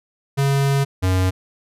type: tone pair in turn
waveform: square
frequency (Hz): 138.59 / 92.85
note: C#3 / F#2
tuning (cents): 0 / +7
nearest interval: perfect fifth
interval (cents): 693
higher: first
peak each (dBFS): -16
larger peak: neither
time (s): 0.37-0.85 / 1.02-1.31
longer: first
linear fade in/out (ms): 20
effects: resampled to 32000 Hz